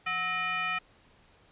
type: tone with frequency modulation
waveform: sine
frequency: 1864.7 Hz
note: A#6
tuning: in tune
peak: -28 dBFS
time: 0.06-0.79 s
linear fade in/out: 10 ms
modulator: 565 Hz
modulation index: 1.6
effects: pink hiss -61 dBFS RMS until 1.51 s + resampled to 8000 Hz